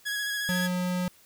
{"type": "tone with vibrato", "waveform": "sawtooth", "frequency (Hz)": 1666, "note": "G#6", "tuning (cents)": 5, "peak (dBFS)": -25, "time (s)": [0.05, 0.68], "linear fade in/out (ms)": 20, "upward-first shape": "square", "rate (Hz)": 14, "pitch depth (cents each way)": 15}
{"type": "tone", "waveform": "square", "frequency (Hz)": 180.5, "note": "F#3", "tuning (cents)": -43, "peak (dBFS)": -27, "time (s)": [0.49, 1.08], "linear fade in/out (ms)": 0}
{"effects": ["white hiss -58 dBFS RMS until 1.25 s"]}